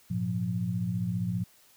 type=tone cluster; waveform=sine; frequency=102 / 117.1 / 177.7 Hz; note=G#2 / A#2 / F3; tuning=-31 / +8 / +30 cents; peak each=-35 / -32 / -30 dBFS; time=0.1-1.44 s; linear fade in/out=10 ms; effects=white hiss -60 dBFS RMS until 1.76 s